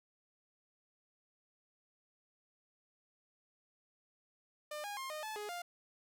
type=tone with pitch steps; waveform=sawtooth; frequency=600 / 819 / 1063 / 613 / 866 / 417.6 / 701 Hz; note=D5 / G#5 / C6 / D#5 / A5 / G#4 / F5; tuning=+37 / -24 / +27 / -26 / -28 / +10 / +6 cents; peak=-37 dBFS; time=4.71-5.62 s; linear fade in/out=5 ms; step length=130 ms; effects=none